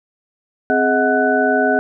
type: tone cluster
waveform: sine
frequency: 261.5 / 419.1 / 633 / 733 / 1491 Hz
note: C4 / G#4 / D#5 / F#5 / F#6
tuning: -1 / +16 / +30 / -16 / +13 cents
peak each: -19 dBFS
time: 0.7-1.79 s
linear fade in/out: 0 ms
effects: none